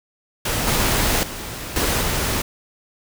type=noise with level steps; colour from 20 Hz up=pink; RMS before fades=-22 / -19 / -31 / -20 / -22 dBFS; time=0.45-2.42 s; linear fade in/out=5 ms; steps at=0.67 / 1.23 / 1.76 / 2.01 s; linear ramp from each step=2 ms; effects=none